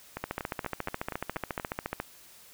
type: two click trains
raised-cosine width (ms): 0.5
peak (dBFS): -16 / -19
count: 26 / 7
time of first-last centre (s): 0.24-2.001 / 0.17-1.599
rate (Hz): 14.2 / 4.2
effects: white hiss -54 dBFS RMS until 2.53 s